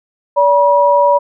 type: tone pair together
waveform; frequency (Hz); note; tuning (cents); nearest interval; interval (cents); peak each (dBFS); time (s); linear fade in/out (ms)
sine; 575 / 964.4; D5 / B5; -37 / -41; major sixth; 896; -10; 0.36-1.19; 20
effects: none

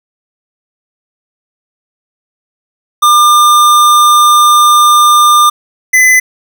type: tone pair in turn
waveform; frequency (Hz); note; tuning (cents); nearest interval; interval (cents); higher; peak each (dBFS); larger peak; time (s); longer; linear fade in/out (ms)
square; 1200 / 2018; D6 / B6; +37 / +37; major sixth; 900; second; -4; neither; 3.02-5.5 / 5.93-6.2; first; 10
effects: none

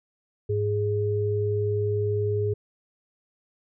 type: tone pair together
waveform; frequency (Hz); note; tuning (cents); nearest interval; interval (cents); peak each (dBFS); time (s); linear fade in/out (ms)
sine; 103.53 / 415.3; G#2 / G#4; -5 / 0; 2 octaves; 2405; -25; 0.49-2.54; 10
effects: none

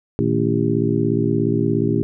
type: harmonic tone with a mistuned harmonic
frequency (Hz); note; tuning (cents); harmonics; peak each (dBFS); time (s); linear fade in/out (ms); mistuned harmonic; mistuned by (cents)
57; A#1; -38; 2 / 3 / 4 / 5 / 6 / 7; -23 / -23 / -23 / -23 / -23 / -23; 0.19-2.03; 0; 3; -150
effects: none

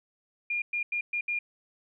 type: tone bursts at uneven times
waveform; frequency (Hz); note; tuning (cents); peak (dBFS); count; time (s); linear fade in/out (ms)
sine; 2415; D7; +48; -27; 5; 0.5-0.62 / 0.73-0.83 / 0.92-1.01 / 1.13-1.21 / 1.28-1.39; 5
effects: none

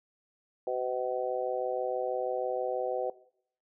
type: harmonic tone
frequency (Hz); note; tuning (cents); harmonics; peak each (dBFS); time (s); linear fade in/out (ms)
126.2; B2; +38; 3 / 4 / 5 / 6; -36 / -32 / -36 / -37; 0.67-3.1; 2
effects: noise-tail reverb RT60 0.6 s tail -18 dB re dry

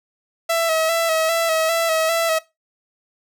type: tone with vibrato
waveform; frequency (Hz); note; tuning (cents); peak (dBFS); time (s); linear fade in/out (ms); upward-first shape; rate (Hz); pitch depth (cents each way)
sawtooth; 653; E5; -17; -13; 0.49-2.39; 10; square; 2.5; 33
effects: noise-tail reverb RT60 0.2 s tail -18 dB re dry

